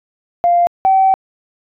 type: tone pair in turn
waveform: sine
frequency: 696 / 767.3 Hz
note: F5 / G5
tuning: -6 / -37 cents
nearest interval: major second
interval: 169 cents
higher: second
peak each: -8 / -7 dBFS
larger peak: second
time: 0.44-0.67 / 0.85-1.14 s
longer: second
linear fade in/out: 0 ms
effects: tanh soft clip ceiling -3 dBFS